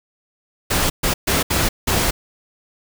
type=noise bursts at uneven times; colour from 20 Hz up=pink; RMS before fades=-18 dBFS; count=5; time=0.7-0.9 / 1.03-1.14 / 1.27-1.43 / 1.5-1.69 / 1.87-2.11 s; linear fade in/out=10 ms; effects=none